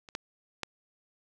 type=clicks; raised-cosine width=0.2 ms; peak=-30 / -16 / -15 dBFS; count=3; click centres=0.088 / 0.151 / 0.633 s; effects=none